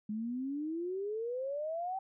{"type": "exponential sweep", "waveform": "sine", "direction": "up", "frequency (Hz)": [207.7, 780], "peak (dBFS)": -34, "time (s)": [0.09, 1.99], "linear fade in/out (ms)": 5, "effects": []}